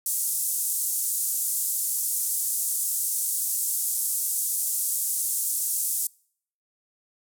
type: band-pass noise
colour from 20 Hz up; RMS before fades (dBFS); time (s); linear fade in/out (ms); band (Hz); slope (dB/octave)
pink; -27; 0.06-6.07; 2; 8000 to 14000; 24
effects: noise-tail reverb RT60 0.6 s tail -26 dB re dry